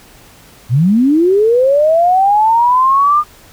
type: linear sweep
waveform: sine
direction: up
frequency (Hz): 108.1 to 1219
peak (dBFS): -7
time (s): 0.69-3.24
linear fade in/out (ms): 50
effects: pink hiss -42 dBFS RMS until 3.52 s